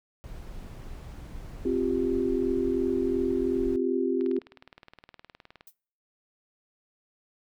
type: noise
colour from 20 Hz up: brown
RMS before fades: -40 dBFS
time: 0.24-3.76 s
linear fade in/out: 0 ms
type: chord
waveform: sine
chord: C suspended fourth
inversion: none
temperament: equal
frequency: 261.6 / 349.2 / 392 Hz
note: C4 / F4 / G4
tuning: 0 / 0 / 0 cents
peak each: -28 dBFS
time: 1.65-4.39 s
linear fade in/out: 5 ms
type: click train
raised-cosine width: 0.3 ms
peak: -31 dBFS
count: 28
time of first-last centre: 4.21-5.609 s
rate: 19.3 Hz
type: noise with exponential decay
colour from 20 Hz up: violet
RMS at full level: -42 dBFS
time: 5.67-5.75 s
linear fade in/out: 5 ms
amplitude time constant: 16 ms
effects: noise-tail reverb RT60 0.6 s tail -25 dB re dry